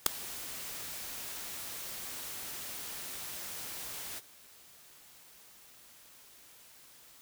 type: noise with ADSR envelope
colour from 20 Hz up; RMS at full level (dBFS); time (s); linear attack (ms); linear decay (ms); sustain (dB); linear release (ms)
white; -18; 0.06-4.21; 4; 3; -24; 32
effects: white hiss -57 dBFS RMS until 7.21 s